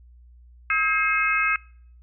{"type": "harmonic tone with a mistuned harmonic", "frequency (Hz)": 427, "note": "G#4", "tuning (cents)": 48, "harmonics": [3, 4, 5, 6], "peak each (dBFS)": [-25, -26, -24, -25], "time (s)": [0.7, 1.56], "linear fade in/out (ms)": 2, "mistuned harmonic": 4, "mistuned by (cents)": -100, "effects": ["noise-tail reverb RT60 0.6 s tail -25 dB re dry", "added 60 Hz sine -47 dBFS peak until 2.02 s"]}